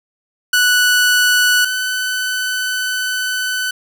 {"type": "tone pair in turn", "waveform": "sawtooth", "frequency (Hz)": [1480, 1505], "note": ["F#6", "F#6"], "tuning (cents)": [0, 29], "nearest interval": "unison", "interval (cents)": 29, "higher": "second", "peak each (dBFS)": [-7, -14], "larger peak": "first", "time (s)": [[0.53, 1.65], [1.65, 3.71]], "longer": "second", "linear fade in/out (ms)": 5, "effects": []}